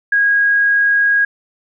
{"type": "tone", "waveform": "sine", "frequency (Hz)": 1642, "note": "G#6", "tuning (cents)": -20, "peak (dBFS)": -10, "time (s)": [0.12, 1.25], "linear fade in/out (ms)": 5, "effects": []}